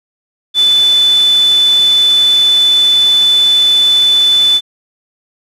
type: tone in noise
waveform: sine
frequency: 3500 Hz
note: A7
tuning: 10 cents flat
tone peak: -6 dBFS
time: 0.54-4.61 s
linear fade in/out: 50 ms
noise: white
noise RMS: -24 dBFS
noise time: 0.54-4.61 s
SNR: +15 dB
effects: low-pass 9000 Hz 12 dB/octave